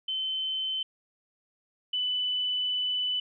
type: tone pair in turn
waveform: sine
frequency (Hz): 3069 / 2992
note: G7 / F#7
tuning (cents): -37 / +19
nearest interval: unison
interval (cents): 44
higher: first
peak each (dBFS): -28 / -26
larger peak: second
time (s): 0.08-0.83 / 1.93-3.2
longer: second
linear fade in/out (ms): 5
effects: none